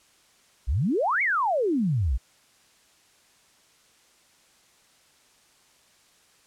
sine exponential two-way sweep, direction up then down, 52.2 to 2297 to 52.2 Hz, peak -21 dBFS, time 0.67-2.18 s, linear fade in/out 20 ms, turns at 1.22 s, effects white hiss -60 dBFS RMS until 6.46 s + low-pass 9000 Hz 12 dB/octave

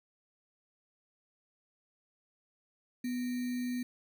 sine tone with sample-and-hold, 247.1 Hz, B3, 1 cent sharp, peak -32 dBFS, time 3.04-3.83 s, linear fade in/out 5 ms, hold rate 2100 Hz, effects none

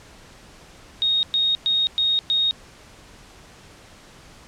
sine tone bursts, 3729 Hz, A#7, in tune, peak -17 dBFS, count 5, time 1.02-2.51 s, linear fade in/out 0 ms, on 210 ms, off 110 ms, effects pink hiss -47 dBFS RMS until 4.47 s + low-pass 8000 Hz 12 dB/octave

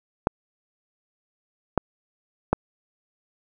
clicks, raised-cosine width 1 ms, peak -4 dBFS, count 3, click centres 0.271 / 1.777 / 2.53 s, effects none

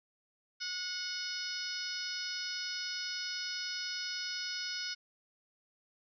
harmonic tone with a mistuned harmonic, 730 Hz, F#5, 24 cents flat, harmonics 2 / 3 / 4 / 5 / 6 / 7 / 8, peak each -43 / -46 / -47 / -47 / -44 / -39 / -50 dBFS, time 0.6-4.95 s, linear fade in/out 20 ms, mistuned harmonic 4, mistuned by +20 cents, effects none

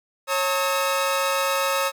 sawtooth tone cluster, 547 / 900 / 1279 Hz, C#5 / A5 / D#6, -23 / +39 / +47 cents, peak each -20 / -25 / -21 dBFS, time 0.27-1.92 s, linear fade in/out 50 ms, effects none

